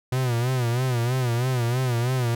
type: tone with vibrato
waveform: 45% pulse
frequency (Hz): 123.47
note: B2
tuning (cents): 0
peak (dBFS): -21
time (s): 0.12-2.35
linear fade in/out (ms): 5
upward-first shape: sine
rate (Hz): 3.1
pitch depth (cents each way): 100
effects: none